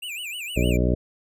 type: tone with vibrato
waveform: square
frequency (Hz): 2647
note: E7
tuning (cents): +7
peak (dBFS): -31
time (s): 0.02-0.77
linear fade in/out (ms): 10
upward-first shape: sine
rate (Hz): 6.5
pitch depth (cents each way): 210
type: harmonic tone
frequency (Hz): 61.1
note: B1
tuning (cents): -18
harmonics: 1 / 2 / 3 / 4 / 5 / 6 / 7 / 9 / 10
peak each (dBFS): -22 / -25 / -27 / -28 / -29 / -30 / -30 / -32 / -32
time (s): 0.56-0.95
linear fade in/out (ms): 10
effects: none